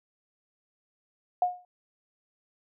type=tone with exponential decay; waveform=sine; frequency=720 Hz; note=F#5; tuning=47 cents flat; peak=-18 dBFS; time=1.42-1.65 s; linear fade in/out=2 ms; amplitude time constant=48 ms; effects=none